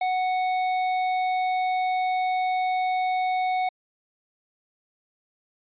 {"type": "tone with tanh clipping", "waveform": "triangle", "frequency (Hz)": 740, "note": "F#5", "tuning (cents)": 0, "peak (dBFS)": -24, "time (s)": [0.01, 3.69], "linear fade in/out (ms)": 5, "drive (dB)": 17, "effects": ["resampled to 8000 Hz"]}